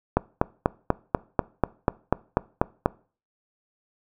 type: click train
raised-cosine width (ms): 1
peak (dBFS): -4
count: 12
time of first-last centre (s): 0.17-2.859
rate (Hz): 4.09
effects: noise-tail reverb RT60 0.4 s tail -22 dB re dry